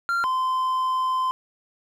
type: tone pair in turn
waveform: triangle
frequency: 1383 / 1032.2 Hz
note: F6 / C6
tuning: -17 / -24 cents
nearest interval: perfect fourth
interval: 507 cents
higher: first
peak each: -19 dBFS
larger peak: neither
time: 0.09-0.24 / 0.24-1.31 s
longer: second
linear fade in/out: 0 ms
effects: none